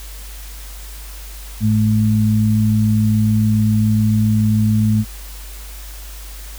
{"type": "tone pair together", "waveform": "sine", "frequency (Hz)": [107.8, 214.9], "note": ["A2", "A3"], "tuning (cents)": [-35, -41], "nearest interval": "octave", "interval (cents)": 1194, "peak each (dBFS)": [-14, -15], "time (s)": [1.6, 5.05], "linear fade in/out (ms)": 50, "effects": ["added 50 Hz sine -31 dBFS peak until 6.58 s", "white hiss -38 dBFS RMS until 6.58 s"]}